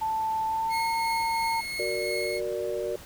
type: tone with pitch glide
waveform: sine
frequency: 882 to 911 Hz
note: A5 to A#5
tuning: +4 to -40 cents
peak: -25 dBFS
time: 0.01-1.61 s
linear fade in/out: 10 ms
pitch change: +56 cents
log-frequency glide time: 0.47-0.85 s
type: tone with tremolo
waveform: 30% pulse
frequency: 2167 Hz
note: C#7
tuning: 40 cents flat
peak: -27 dBFS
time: 0.69-2.41 s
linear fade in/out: 50 ms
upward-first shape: triangle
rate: 2.9 Hz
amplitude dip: 30%
type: chord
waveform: sine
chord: Gb augmented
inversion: none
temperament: equal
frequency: 370 / 466.2 / 587.3 Hz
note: Gb4 / Bb4 / D5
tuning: 0 / 0 / 0 cents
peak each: -32 dBFS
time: 1.79-2.96 s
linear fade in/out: 5 ms
effects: pink hiss -47 dBFS RMS until 3.05 s